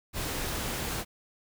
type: noise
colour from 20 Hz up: pink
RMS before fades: -33 dBFS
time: 0.13-1.05 s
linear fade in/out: 50 ms
effects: none